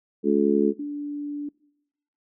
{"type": "harmonic tone", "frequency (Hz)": 71.3, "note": "C#2", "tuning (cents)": 49, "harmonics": [3, 4, 5, 6], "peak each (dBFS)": [-23, -23, -23, -23], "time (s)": [0.23, 0.74], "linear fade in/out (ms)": 50}
{"type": "tone", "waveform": "sine", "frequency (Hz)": 291, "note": "D4", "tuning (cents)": -16, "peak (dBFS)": -28, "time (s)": [0.79, 1.49], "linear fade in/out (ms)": 5}
{"effects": ["noise-tail reverb RT60 0.9 s tail -24 dB re dry"]}